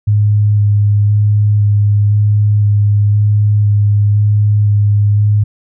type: tone with vibrato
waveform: sine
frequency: 103.83 Hz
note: G#2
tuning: in tune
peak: -7 dBFS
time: 0.07-5.44 s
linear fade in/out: 10 ms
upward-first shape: square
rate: 0.98 Hz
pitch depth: 10 cents each way
effects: none